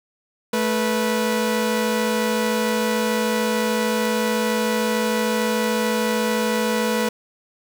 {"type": "tone pair together", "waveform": "sawtooth", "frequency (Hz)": [218.4, 490.3], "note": ["A3", "B4"], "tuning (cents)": [-13, -13], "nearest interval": "octave + major second", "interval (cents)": 1400, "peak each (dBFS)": -18, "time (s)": [0.53, 7.09], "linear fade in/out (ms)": 5, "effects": []}